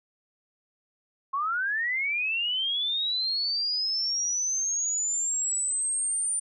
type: linear sweep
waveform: sine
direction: up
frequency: 1064 to 9200 Hz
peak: -25 dBFS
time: 1.33-6.4 s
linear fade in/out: 10 ms
effects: none